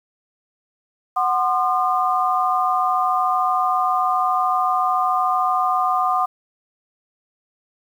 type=chord; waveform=sine; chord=C diminished; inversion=second; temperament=equal with one note detuned; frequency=740 / 1046.5 / 1214 Hz; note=Gb5 / C6 / Eb6; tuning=0 / 0 / -43 cents; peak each=-20 / -23 / -20 dBFS; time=1.16-6.26 s; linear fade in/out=10 ms; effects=8-bit